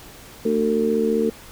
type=harmonic tone; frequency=75.1 Hz; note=D2; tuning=39 cents sharp; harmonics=3 / 4 / 5 / 6; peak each=-22 / -28 / -26 / -20 dBFS; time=0.45-1.3 s; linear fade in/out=5 ms; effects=pink hiss -43 dBFS RMS until 1.51 s